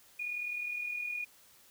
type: tone with amplitude modulation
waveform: sine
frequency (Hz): 2447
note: D#7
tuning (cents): -29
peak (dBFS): -32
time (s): 0.19-1.25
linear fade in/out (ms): 10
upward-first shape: sine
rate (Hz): 39.6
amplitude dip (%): 50
effects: white hiss -61 dBFS RMS until 1.7 s